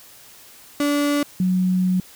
35% pulse / sine tone pair in turn, 289.2 / 183.98 Hz, D4 / F#3, -27 / -10 cents, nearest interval minor sixth, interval 783 cents, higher first, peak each -16 dBFS, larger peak neither, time 0.8-1.23 / 1.4-2 s, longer second, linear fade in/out 2 ms, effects white hiss -46 dBFS RMS until 2.15 s

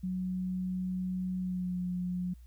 sine tone with pitch glide, 184.2 to 179.79 Hz, F#3 to F#3, -7 to -49 cents, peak -31 dBFS, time 0.03-2.34 s, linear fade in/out 10 ms, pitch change -42 cents, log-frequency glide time 1.4-1.76 s, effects added 60 Hz sine -49 dBFS peak until 2.46 s + white hiss -71 dBFS RMS until 2.46 s

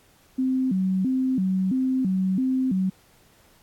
sine tone with vibrato, 221.2 Hz, A3, 9 cents sharp, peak -20 dBFS, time 0.38-2.9 s, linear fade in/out 10 ms, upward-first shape square, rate 1.5 Hz, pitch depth 280 cents each way, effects pink hiss -58 dBFS RMS until 3.62 s + AAC 64 kbps

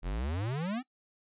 square exponential sweep, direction up, 40 to 270 Hz, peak -32 dBFS, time 0.02-0.83 s, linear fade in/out 50 ms, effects noise-tail reverb RT60 0.1 s tail -21 dB re dry + resampled to 8000 Hz

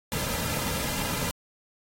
pink noise with comb filter, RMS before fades -30 dBFS, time 0.12-1.31 s, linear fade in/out 0 ms, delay 2.7 ms, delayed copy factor -0.6, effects AAC 48 kbps

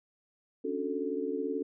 sine chord, D major seventh, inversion third, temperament just, 275.3 / 293.7 / 367.1 / 440.5 Hz, C#4 / D4 / F#4 / A4, -12 / 0 / -14 / +2 cents, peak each -36 / -38 / -37 / -34 dBFS, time 0.64-1.63 s, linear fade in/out 10 ms, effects none

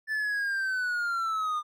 triangle linear sweep, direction down, 1760 to 1204 Hz, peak -25 dBFS, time 0.07-1.63 s, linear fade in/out 50 ms, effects none

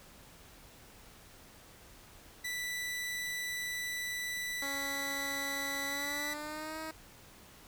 sawtooth tone, 1975.5 Hz, B6, in tune, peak -32 dBFS, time 2.44-6.34 s, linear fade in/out 10 ms
10% pulse tone with pitch glide, 277.2 to 316.6 Hz, C#4 to D#4, 0 to +30 cents, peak -31 dBFS, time 4.62-6.91 s, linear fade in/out 2 ms, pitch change +230 cents, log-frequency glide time 5.86-6.79 s
effects pink hiss -56 dBFS RMS until 7.67 s

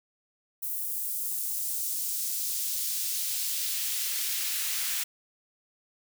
white noise with high-pass filter sweep, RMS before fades -31 dBFS, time 0.62-5.04 s, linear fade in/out 10 ms, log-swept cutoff 12000 to 1700 Hz, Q 0.8, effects none

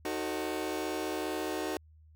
30% pulse chord, D# diminished seventh, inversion none, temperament just, 311.1 / 373.4 / 448 / 537.6 Hz, D#4 / F#4 / A4 / C5, 0 / +16 / +31 / +47 cents, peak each -34 / -34 / -37 / -40 dBFS, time 0.05-1.77 s, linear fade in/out 2 ms, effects added 78 Hz sine -55 dBFS peak until 2.15 s

